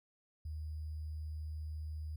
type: tone with sample-and-hold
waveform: sine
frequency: 77.2 Hz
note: D#2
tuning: 13 cents flat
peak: -39 dBFS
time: 0.45-2.16 s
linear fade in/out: 5 ms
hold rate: 4900 Hz
effects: none